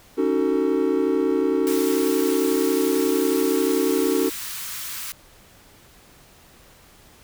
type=chord; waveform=triangle; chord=D# half-diminished seventh; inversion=third; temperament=just; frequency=280 / 311.1 / 373.4 / 448 Hz; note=C#4 / D#4 / F#4 / A4; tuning=+18 / 0 / +16 / +31 cents; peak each=-22 / -23 / -21 / -22 dBFS; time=0.17-4.3 s; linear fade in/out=20 ms
type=high-pass noise; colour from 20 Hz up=white; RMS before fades=-32 dBFS; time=1.67-5.12 s; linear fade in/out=0 ms; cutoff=1000 Hz; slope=48 dB/octave
effects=pink hiss -51 dBFS RMS until 7.23 s